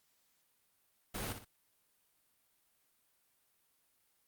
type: noise with echo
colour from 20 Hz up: pink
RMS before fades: -40 dBFS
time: 1.14-1.33 s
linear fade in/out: 10 ms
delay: 60 ms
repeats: 2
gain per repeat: -8 dB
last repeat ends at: 1.45 s
effects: white hiss -75 dBFS RMS until 4.27 s + Opus 48 kbps